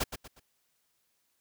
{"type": "noise with echo", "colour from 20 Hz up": "pink", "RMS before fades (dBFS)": -29, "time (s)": [0, 0.04], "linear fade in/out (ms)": 10, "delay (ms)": 120, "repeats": 3, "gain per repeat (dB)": -9, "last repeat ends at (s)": 0.4, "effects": ["white hiss -75 dBFS RMS until 1.4 s"]}